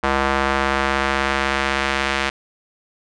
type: tone with band-pass filter sweep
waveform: square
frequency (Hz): 68.1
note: C#2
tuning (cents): -30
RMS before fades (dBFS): -20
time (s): 0.03-2.3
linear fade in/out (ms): 10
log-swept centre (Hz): 1200 to 2200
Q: 1
effects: resampled to 22050 Hz